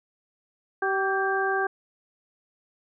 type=harmonic tone with a mistuned harmonic; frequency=385.9 Hz; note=G4; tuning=27 cents flat; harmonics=1 / 2 / 3 / 4; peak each=-27 / -28 / -32 / -27 dBFS; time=0.82-1.67 s; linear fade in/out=5 ms; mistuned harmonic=4; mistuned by=+44 cents; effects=none

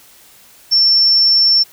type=tone; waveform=sine; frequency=5410 Hz; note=E8; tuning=44 cents sharp; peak=-8 dBFS; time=0.71-1.64 s; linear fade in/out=20 ms; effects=white hiss -45 dBFS RMS until 1.72 s

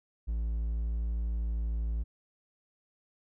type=tone; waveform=triangle; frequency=56.3 Hz; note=A1; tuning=40 cents sharp; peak=-27 dBFS; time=0.27-2.04 s; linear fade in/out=20 ms; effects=none

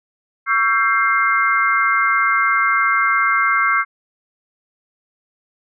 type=tone cluster; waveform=sine; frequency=1127 / 1344 / 1581 / 2111 Hz; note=C#6 / E6 / G6 / C7; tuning=+28 / +33 / +14 / +15 cents; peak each=-19 dBFS; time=0.46-3.85 s; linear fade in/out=50 ms; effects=none

